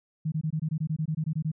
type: tone bursts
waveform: sine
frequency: 156.6 Hz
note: D#3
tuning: 11 cents sharp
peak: -25 dBFS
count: 14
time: 0.25-1.517 s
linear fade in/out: 10 ms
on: 71 ms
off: 21 ms
effects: none